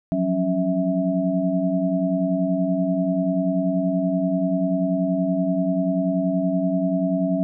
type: tone cluster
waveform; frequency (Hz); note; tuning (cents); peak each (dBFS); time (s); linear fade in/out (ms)
sine; 174.6 / 185 / 275.6 / 652; F3 / F#3 / C#4 / E5; 0 / 0 / -10 / -19; -28 / -23 / -23 / -25; 0.12-7.43; 0
effects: none